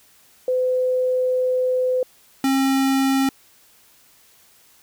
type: tone pair in turn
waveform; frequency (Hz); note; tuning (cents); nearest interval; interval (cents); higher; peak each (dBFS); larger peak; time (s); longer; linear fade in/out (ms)
sine / square; 508 / 269.1; B4 / C4; +49 / +49; major seventh; 1100; first; -17; neither; 0.48-2.03 / 2.44-3.29; first; 2
effects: white hiss -54 dBFS RMS until 4.82 s